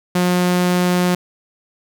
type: tone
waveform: sawtooth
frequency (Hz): 179.1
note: F3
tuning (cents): +44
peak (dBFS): -10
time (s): 0.15-1.15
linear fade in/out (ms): 5
effects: none